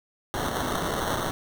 white noise with sample-and-hold, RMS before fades -28 dBFS, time 0.34-1.31 s, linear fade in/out 0 ms, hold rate 2450 Hz, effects none

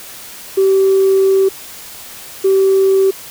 sine tone bursts at uneven times, 385.8 Hz, G4, 28 cents flat, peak -7 dBFS, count 2, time 0.57-1.49 / 2.44-3.11 s, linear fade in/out 10 ms, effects tanh soft clip ceiling -4 dBFS + white hiss -33 dBFS RMS until 3.3 s

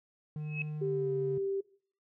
triangle tone with pitch glide, 151.8 to 141.63 Hz, D#3 to C#3, -42 to +38 cents, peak -33 dBFS, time 0.36-1.38 s, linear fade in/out 2 ms, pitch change -120 cents, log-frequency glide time 0.78-1.11 s
sine tone with exponential growth, 2570 Hz, E7, 45 cents flat, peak -30 dBFS, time 0.4-0.62 s, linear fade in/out 2 ms, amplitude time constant 47 ms
sine tone, 392 Hz, G4, in tune, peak -30 dBFS, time 0.81-1.61 s, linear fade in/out 10 ms
effects noise-tail reverb RT60 0.5 s tail -20 dB re dry

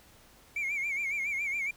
triangle tone with vibrato, 2256 Hz, C#7, 30 cents sharp, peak -27 dBFS, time 0.56-1.71 s, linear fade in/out 5 ms, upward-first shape sine, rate 7.2 Hz, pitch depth 100 cents each way, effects tanh soft clip ceiling -25 dBFS + pink hiss -58 dBFS RMS until 1.76 s

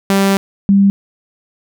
sawtooth / sine tone pair in turn, 196 / 197.93 Hz, G3 / G3, 0 / +17 cents, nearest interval unison, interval 17 cents, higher second, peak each -6 dBFS, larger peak neither, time 0.1-0.37 / 0.69-0.9 s, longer first, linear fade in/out 0 ms, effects none

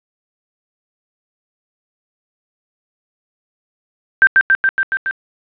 sine tone with echo, 1568 Hz, G6, in tune, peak -4 dBFS, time 4.22-4.27 s, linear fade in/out 0 ms, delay 140 ms, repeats 6, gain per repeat -2 dB, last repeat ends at 5.11 s, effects resampled to 8000 Hz + 7-bit

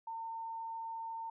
sine tone, 907 Hz, A#5, 48 cents flat, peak -39 dBFS, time 0.07-1.3 s, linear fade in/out 5 ms, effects none

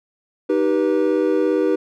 triangle chord, Eb augmented, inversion none, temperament just, 311.1 / 388.9 / 486.1 Hz, Eb4 / G4 / B4, 0 / -14 / -28 cents, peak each -18 dBFS, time 0.49-1.76 s, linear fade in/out 10 ms, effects none

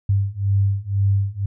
sine beating tone pair, 98 / 100 Hz, G2 / G2, 0 / +35 cents, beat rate 2 Hz, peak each -20 / -19 dBFS, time 0.09-1.46 s, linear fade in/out 5 ms, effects none

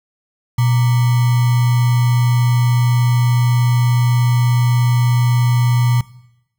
sine tone with sample-and-hold, 121.7 Hz, B2, 25 cents flat, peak -11 dBFS, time 0.58-6.01 s, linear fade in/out 5 ms, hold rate 1050 Hz, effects noise-tail reverb RT60 0.9 s tail -20 dB re dry

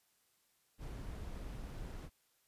brown noise, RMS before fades -45 dBFS, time 0.78-2.1 s, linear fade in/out 50 ms, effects white hiss -75 dBFS RMS until 2.47 s + resampled to 32000 Hz

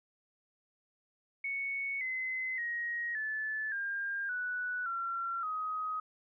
sine tone with pitch steps, 2217 / 2045 / 1885.9 / 1739.4 / 1604.3 / 1479.7 / 1364.7 / 1258.7 Hz, C#7 / C7 / A#6 / A6 / G6 / F#6 / F6 / D#6, 0 / -40 / +20 / -20 / +40 / 0 / -40 / +20 cents, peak -33 dBFS, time 1.44-6 s, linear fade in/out 5 ms, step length 570 ms, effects none

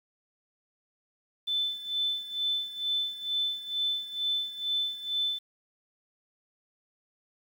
sine tone with tremolo, 3520 Hz, A7, in tune, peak -25 dBFS, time 1.47-5.39 s, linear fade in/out 10 ms, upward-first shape sine, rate 2.2 Hz, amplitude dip 80%, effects 9-bit

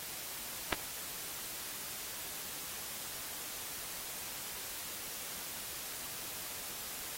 clicks, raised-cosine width 0.3 ms, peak -18 / -12 dBFS, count 2, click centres 0.725 / 0.728 s, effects white hiss -43 dBFS RMS until 7.17 s + AAC 48 kbps

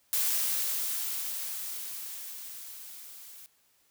blue noise with level ramp, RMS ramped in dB -27 to -49 dBFS, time 0.13-3.46 s, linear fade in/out 0 ms, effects white hiss -68 dBFS RMS until 3.9 s

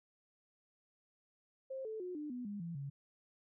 sine tone with pitch steps, 530 / 438 / 362 / 299.2 / 247.3 / 204.3 / 168.88 / 139.57 Hz, C5 / A4 / F#4 / D4 / B3 / G#3 / E3 / C#3, +22 / -8 / -38 / +32 / +3 / -28 / +42 / +12 cents, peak -40 dBFS, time 1.7-2.9 s, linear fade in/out 10 ms, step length 150 ms, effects none

